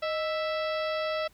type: harmonic tone with a mistuned harmonic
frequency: 659.3 Hz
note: E5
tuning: in tune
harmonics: 1 / 2 / 3 / 4 / 5 / 6 / 7 / 8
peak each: -29 / -35 / -39 / -41 / -43 / -45 / -46 / -47 dBFS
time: 0.02-1.28 s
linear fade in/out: 10 ms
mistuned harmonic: 1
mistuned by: -99 cents
effects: added 60 Hz sine -62 dBFS peak until 1.33 s + pink hiss -62 dBFS RMS until 1.33 s